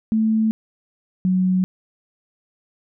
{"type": "tone pair in turn", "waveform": "sine", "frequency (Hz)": [220, 185.01], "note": ["A3", "F#3"], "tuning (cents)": [0, 0], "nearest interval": "minor third", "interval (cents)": 300, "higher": "first", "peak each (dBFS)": -15, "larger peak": "neither", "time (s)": [[0.12, 0.51], [1.25, 1.64]], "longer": "neither", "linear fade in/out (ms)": 0, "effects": []}